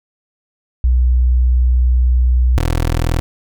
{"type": "tone pair in turn", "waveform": ["sine", "20% pulse"], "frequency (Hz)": [61.9, 41.12], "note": ["B1", "E1"], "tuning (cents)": [5, -4], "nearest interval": "perfect fifth", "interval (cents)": 709, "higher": "first", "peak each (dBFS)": -9, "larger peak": "neither", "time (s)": [[0.84, 2.58], [2.58, 3.2]], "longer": "first", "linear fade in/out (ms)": 0, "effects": []}